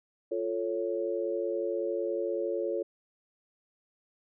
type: chord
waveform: sine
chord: F augmented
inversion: none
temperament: equal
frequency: 349.2 / 440 / 554.4 Hz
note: F4 / A4 / C#5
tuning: 0 / 0 / 0 cents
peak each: -33 dBFS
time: 0.31-2.83 s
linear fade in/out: 10 ms
effects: none